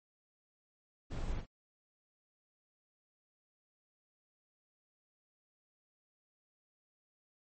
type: noise with echo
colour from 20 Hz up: brown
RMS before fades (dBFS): -38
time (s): 1.1-1.42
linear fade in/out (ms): 20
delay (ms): 43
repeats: 1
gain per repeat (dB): -9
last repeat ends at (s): 1.463
effects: MP3 32 kbps